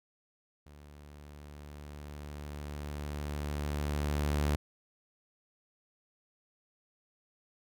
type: tone with level ramp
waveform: sawtooth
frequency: 73.42 Hz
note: D2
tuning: in tune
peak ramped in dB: -48 to -23 dBFS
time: 0.66-4.56 s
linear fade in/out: 5 ms
effects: none